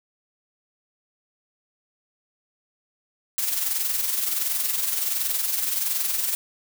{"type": "noise with amplitude modulation", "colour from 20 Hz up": "blue", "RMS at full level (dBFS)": -23, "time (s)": [3.38, 6.35], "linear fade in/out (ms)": 0, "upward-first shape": "sine", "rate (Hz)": 21.4, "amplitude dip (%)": 50, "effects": []}